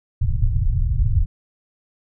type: low-pass noise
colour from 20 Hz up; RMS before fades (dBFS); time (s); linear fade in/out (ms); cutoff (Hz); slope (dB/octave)
pink; -18; 0.21-1.26; 10; 130; 48
effects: none